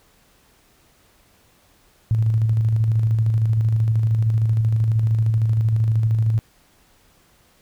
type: tone with tremolo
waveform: sine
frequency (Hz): 111.2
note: A2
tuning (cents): +19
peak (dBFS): -14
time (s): 2.11-6.39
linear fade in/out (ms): 0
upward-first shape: square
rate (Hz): 13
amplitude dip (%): 30
effects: pink hiss -57 dBFS RMS until 7.61 s